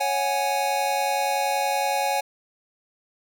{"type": "chord", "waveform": "square", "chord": "C# suspended fourth", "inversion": "none", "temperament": "equal", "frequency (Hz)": [554.4, 740, 830.6], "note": ["C#5", "F#5", "G#5"], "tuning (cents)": [0, 0, 0], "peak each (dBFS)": [-29, -28, -25], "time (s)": [0, 2.21], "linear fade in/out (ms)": 10, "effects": []}